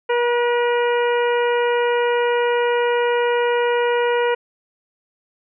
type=harmonic tone with a mistuned harmonic; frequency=480 Hz; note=B4; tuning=49 cents flat; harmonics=1 / 2 / 3 / 4 / 5 / 6; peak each=-17 / -23 / -27 / -29 / -31 / -33 dBFS; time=0.09-4.35 s; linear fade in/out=10 ms; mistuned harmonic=3; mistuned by=+15 cents; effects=none